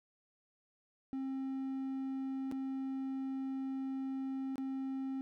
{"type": "tone with dropouts", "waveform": "triangle", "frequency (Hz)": 266.8, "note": "C4", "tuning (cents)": 34, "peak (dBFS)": -34, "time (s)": [1.13, 5.21], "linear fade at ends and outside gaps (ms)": 0, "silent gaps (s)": [[2.514, 2.522], [4.557, 4.581]], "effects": []}